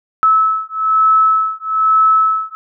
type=beating tone pair; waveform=sine; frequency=1300 / 1301.1 Hz; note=E6 / E6; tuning=-24 / -23 cents; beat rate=1.1 Hz; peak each=-13 / -13 dBFS; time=0.23-2.55 s; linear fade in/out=0 ms; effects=none